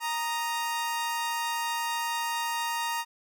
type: tone pair together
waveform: sawtooth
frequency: 932.3 / 1241.6 Hz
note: A#5 / D#6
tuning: 0 / -4 cents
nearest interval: perfect fourth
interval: 496 cents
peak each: -25 / -34 dBFS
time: 0-3.05 s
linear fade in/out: 50 ms
effects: none